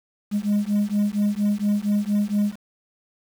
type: beating tone pair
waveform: sine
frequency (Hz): 204 / 208.3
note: G#3 / G#3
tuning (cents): -31 / +5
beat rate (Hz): 4.3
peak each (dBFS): -20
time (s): 0.31-2.56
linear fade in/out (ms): 50
effects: tanh soft clip ceiling -16 dBFS + 7-bit